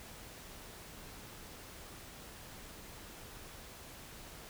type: silence
effects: pink hiss -51 dBFS RMS until 4.49 s